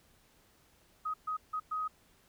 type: tone bursts at uneven times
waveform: sine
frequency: 1258 Hz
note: D#6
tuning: 19 cents sharp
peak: -32 dBFS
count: 4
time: 1.05-1.14 / 1.27-1.37 / 1.53-1.6 / 1.71-1.88 s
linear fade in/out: 10 ms
effects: pink hiss -66 dBFS RMS until 2.28 s